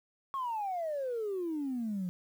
sine exponential sweep, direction down, 1108.7 to 174.61 Hz, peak -31 dBFS, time 0.34-2.09 s, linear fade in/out 0 ms, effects tanh soft clip ceiling -28 dBFS + 10-bit

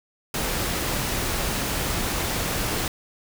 pink noise, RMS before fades -26 dBFS, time 0.34-2.88 s, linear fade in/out 2 ms, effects none

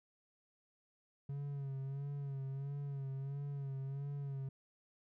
triangle tone with vibrato, 138.59 Hz, C#3, in tune, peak -37 dBFS, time 1.29-4.49 s, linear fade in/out 5 ms, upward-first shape sine, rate 1.5 Hz, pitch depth 51 cents each way, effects none

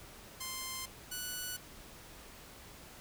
5% pulse tone pair in turn, 1046.5 / 1480 Hz, C6 / F#6, 0 / 0 cents, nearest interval tritone, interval 600 cents, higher second, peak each -27 dBFS, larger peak neither, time 0.4-0.86 / 1.11-1.57 s, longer neither, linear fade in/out 10 ms, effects pink hiss -53 dBFS RMS until 3 s

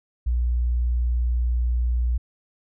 sine tone, 60.2 Hz, B1, 44 cents flat, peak -19 dBFS, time 0.26-2.18 s, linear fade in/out 10 ms, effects none

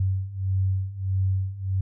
sine beating tone pair, 94.3 / 95.9 Hz, F#2 / G2, +33 / -37 cents, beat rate 1.6 Hz, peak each -27 / -24 dBFS, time 0-1.81 s, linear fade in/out 5 ms, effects none

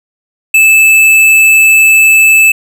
sine tone with tanh clipping, 2624 Hz, E7, 9 cents flat, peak -4 dBFS, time 0.54-2.52 s, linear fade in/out 5 ms, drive 14 dB, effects none

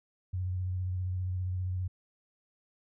sine tone with vibrato, 91.7 Hz, F#2, 15 cents flat, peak -30 dBFS, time 0.33-1.88 s, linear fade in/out 10 ms, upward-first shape sine, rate 15 Hz, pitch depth 27 cents each way, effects none

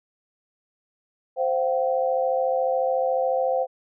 sine tone cluster, 522 / 694 / 768 Hz, C5 / F5 / G5, -4 / -11 / -36 cents, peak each -22 / -27 / -27 dBFS, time 1.36-3.67 s, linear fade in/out 50 ms, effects none

